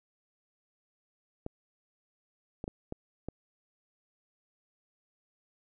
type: clicks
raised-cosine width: 2 ms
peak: -23 dBFS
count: 5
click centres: 1.464 / 2.641 / 2.679 / 2.924 / 3.286 s
effects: none